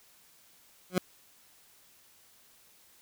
20% pulse tone with exponential growth, 182.5 Hz, F#3, 24 cents flat, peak -16 dBFS, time 0.9-0.98 s, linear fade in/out 0 ms, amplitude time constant 17 ms, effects white hiss -61 dBFS RMS until 3.01 s

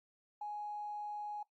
triangle tone with tanh clipping, 834 Hz, G#5, 7 cents sharp, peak -39 dBFS, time 0.41-1.43 s, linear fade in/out 5 ms, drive 2 dB, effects noise-tail reverb RT60 0.1 s tail -17 dB re dry + Opus 48 kbps

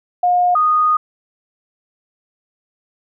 sine tone pair in turn, 715 / 1236.9 Hz, F5 / D#6, +41 / -11 cents, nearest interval major sixth, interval 948 cents, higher second, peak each -11 dBFS, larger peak neither, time 0.23-0.55 / 0.55-0.97 s, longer second, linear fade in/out 5 ms, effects none

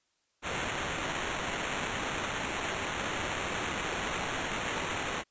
white noise with sample-and-hold, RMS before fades -34 dBFS, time 0.42-5.24 s, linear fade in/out 50 ms, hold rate 4900 Hz, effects white hiss -75 dBFS RMS until 5.3 s + resampled to 16000 Hz

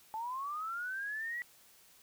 sine linear sweep, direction up, 861 to 1957 Hz, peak -36 dBFS, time 0.14-1.42 s, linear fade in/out 0 ms, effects white hiss -62 dBFS RMS until 2.02 s

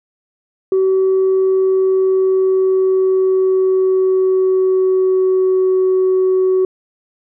sine tone with pitch glide, 380 to 374.1 Hz, F#4 to F#4, +46 to +19 cents, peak -9 dBFS, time 0.72-6.65 s, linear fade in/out 2 ms, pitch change -27 cents, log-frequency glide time 1.15-5.73 s, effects tanh soft clip ceiling -8 dBFS

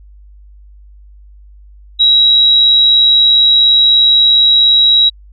sine tone, 3861 Hz, B7, 40 cents flat, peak -5 dBFS, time 1.99-5.1 s, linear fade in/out 20 ms, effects added 50 Hz sine -36 dBFS peak until 5.32 s

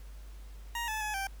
20% pulse tone with pitch steps, 940 / 867 / 849 / 782 Hz, A#5 / A5 / G#5 / G5, +14 / -26 / +38 / -4 cents, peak -28 dBFS, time 0.75-1.27 s, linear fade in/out 2 ms, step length 130 ms, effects added 50 Hz sine -44 dBFS peak until 1.4 s + pink hiss -60 dBFS RMS until 1.4 s

